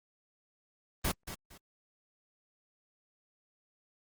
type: noise with echo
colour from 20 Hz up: pink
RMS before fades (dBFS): -30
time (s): 1.04-1.12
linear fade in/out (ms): 10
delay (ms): 230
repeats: 2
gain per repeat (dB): -12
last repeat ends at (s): 1.58
effects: Opus 24 kbps